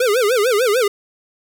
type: tone with vibrato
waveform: square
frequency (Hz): 458.1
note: A#4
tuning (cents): -30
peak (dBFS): -14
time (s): 0-0.88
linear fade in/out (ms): 5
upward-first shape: sine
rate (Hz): 6.7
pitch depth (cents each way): 230
effects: none